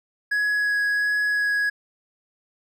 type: tone with vibrato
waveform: triangle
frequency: 1672 Hz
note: G#6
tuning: 11 cents sharp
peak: -18 dBFS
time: 0.31-1.7 s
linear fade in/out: 10 ms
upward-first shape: sine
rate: 1.4 Hz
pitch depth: 8 cents each way
effects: none